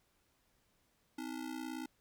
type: ring-modulated tone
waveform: square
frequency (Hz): 287.4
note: D4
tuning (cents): -37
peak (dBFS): -38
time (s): 1.18-1.86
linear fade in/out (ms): 5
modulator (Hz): 29.3
effects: pink hiss -75 dBFS RMS until 2 s